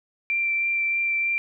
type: tone with vibrato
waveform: sine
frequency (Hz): 2355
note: D7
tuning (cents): +4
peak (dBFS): -21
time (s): 0.3-1.38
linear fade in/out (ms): 0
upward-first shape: triangle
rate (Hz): 3.2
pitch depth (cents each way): 11
effects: none